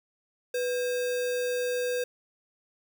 sine tone with sample-and-hold, 493.9 Hz, B4, in tune, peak -26 dBFS, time 0.54-2.04 s, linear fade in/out 5 ms, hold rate 2100 Hz, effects none

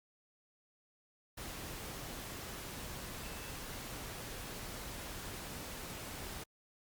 sine tone in noise, 2637 Hz, E7, in tune, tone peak -56 dBFS, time 3.23-3.51 s, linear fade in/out 10 ms, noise pink, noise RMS -45 dBFS, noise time 1.37-6.44 s, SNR -14 dB, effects Opus 48 kbps

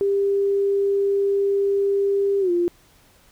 sine tone with pitch glide, 397.8 to 348.3 Hz, G4 to F4, +25 to -5 cents, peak -17 dBFS, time 0.01-2.68 s, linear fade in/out 0 ms, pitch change -230 cents, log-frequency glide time 2.4-2.51 s, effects pink hiss -55 dBFS RMS until 3.31 s

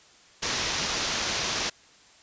white low-pass noise, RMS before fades -29 dBFS, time 0.42-1.7 s, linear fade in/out 10 ms, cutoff 6600 Hz, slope 48 dB/octave, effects white hiss -55 dBFS RMS until 2.22 s + resampled to 16000 Hz

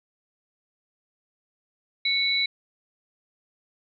sine tone pair together, 2217 / 3950 Hz, C#7 / B7, 0 / 0 cents, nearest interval minor seventh, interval 1000 cents, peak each -25 / -23 dBFS, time 2.05-2.46 s, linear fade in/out 5 ms, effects none

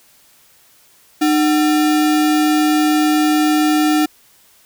sine tone with sample-and-hold, 304.5 Hz, D#4, 37 cents flat, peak -11 dBFS, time 1.21-4.06 s, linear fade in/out 10 ms, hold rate 1050 Hz, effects white hiss -51 dBFS RMS until 4.65 s

